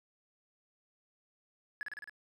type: tone with echo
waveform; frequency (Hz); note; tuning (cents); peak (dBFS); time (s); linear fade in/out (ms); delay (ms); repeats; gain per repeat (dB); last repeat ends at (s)
triangle; 1699; G#6; +39; -33; 1.81-1.83; 0; 53; 5; -2; 2.095
effects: tanh soft clip ceiling -31 dBFS